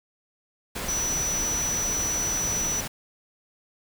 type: tone in noise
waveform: sine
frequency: 5920 Hz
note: F#8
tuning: in tune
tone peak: -25 dBFS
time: 0.88-2.81 s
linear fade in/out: 10 ms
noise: pink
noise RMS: -32 dBFS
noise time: 0.75-2.88 s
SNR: +4 dB
effects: none